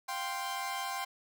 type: chord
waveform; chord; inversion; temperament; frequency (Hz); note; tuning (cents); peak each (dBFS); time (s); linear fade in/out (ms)
sawtooth; F suspended second; none; equal; 698.5 / 784 / 1046.5; F5 / G5 / C6; 0 / 0 / 0; -40 / -34 / -34; 0.08-1.05; 10
effects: none